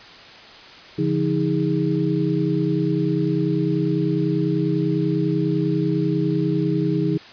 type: tone cluster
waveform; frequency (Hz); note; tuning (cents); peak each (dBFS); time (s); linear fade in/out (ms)
sine; 141.5 / 171.6 / 315.4 / 409.4; C#3 / F3 / D#4 / G#4; +36 / -30 / +24 / -25; -24 / -23 / -22 / -26; 0.98-7.18; 10
effects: white hiss -42 dBFS RMS until 7.32 s + resampled to 11025 Hz